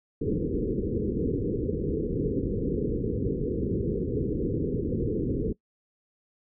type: low-pass noise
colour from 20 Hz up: white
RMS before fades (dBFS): -28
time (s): 0.21-5.53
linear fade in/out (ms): 10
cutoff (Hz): 480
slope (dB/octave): 96
effects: noise-tail reverb RT60 0.1 s tail -21 dB re dry